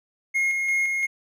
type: tone with tremolo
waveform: triangle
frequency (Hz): 2150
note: C7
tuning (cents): +47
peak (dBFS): -18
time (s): 0.34-1.07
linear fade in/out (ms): 20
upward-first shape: square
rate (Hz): 2.9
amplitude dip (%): 30
effects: none